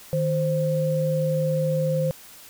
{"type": "tone pair together", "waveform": "sine", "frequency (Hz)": [155.58, 523.3], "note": ["D#3", "C5"], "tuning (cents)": [0, 0], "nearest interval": "octave + major sixth", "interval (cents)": 2100, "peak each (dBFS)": -23, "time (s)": [0.13, 2.11], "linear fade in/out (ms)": 0, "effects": ["white hiss -46 dBFS RMS until 2.49 s"]}